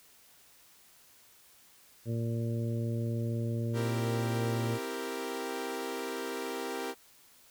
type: harmonic tone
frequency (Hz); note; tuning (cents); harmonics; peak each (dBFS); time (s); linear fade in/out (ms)
115.8; A#2; -11; 1 / 2 / 3 / 4 / 5; -31 / -37 / -41 / -43 / -45; 2.05-4.79; 50
type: chord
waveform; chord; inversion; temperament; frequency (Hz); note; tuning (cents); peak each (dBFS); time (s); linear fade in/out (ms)
sawtooth; C dominant seventh; none; equal; 261.6 / 329.6 / 392 / 466.2; C4 / E4 / G4 / Bb4; 0 / 0 / 0 / 0; -38 / -39 / -35 / -35; 3.73-6.95; 50
effects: white hiss -60 dBFS RMS until 7.5 s